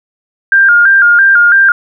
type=tone with vibrato; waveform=sine; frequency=1500 Hz; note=F#6; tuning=23 cents sharp; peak=-3 dBFS; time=0.52-1.72 s; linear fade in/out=2 ms; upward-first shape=square; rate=3 Hz; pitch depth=97 cents each way; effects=none